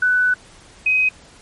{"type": "tone pair in turn", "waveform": "sine", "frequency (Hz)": [1493, 2520], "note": ["F#6", "D#7"], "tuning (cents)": [15, 21], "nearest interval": "major sixth", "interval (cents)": 906, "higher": "second", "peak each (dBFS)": -13, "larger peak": "neither", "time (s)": [[0.02, 0.34], [0.86, 1.09]], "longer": "first", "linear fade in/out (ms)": 5, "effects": ["pink hiss -46 dBFS RMS until 1.41 s", "MP3 48 kbps"]}